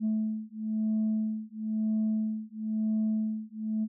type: beating tone pair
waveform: sine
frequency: 217 / 218 Hz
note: A3 / A3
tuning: -24 / -16 cents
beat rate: 1 Hz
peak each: -29 dBFS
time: 0-3.88 s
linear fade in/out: 50 ms
effects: tanh soft clip ceiling -22 dBFS